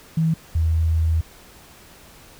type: tone pair in turn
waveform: sine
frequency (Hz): 161.6 / 80.98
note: E3 / E2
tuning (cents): -34 / -30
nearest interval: octave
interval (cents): 1196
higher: first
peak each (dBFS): -16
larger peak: neither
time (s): 0.17-0.34 / 0.55-1.21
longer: second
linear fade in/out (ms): 5
effects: pink hiss -47 dBFS RMS until 2.39 s